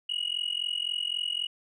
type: tone with amplitude modulation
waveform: sine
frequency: 2902 Hz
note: F#7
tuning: 34 cents flat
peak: -22 dBFS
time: 0.09-1.47 s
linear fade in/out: 10 ms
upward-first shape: sine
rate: 43.8 Hz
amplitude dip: 100%
effects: tanh soft clip ceiling -24 dBFS